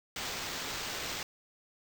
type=noise with sample-and-hold; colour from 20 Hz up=white; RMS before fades=-38 dBFS; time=0.16-1.23 s; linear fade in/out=2 ms; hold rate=11025 Hz; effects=none